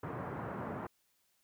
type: band-pass noise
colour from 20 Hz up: pink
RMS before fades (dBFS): -41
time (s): 0.03-0.87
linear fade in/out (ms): 5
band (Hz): 100 to 1500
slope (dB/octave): 24
effects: white hiss -75 dBFS RMS until 1.43 s